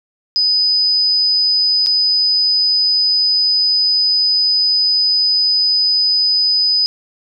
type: tone with dropouts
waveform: sine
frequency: 4996 Hz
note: D#8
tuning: 6 cents sharp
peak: -11 dBFS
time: 0.36-6.86 s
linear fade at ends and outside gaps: 0 ms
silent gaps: 1.862-1.869 s
effects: none